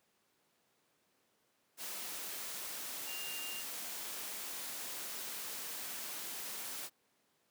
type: tone in noise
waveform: sine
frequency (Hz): 2794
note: F7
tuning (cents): 0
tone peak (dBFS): -44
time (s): 3.05-3.64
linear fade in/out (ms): 50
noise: white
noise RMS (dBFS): -43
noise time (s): 1.77-6.9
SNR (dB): -4
effects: pink hiss -75 dBFS RMS until 7.5 s + high-pass 200 Hz 12 dB/octave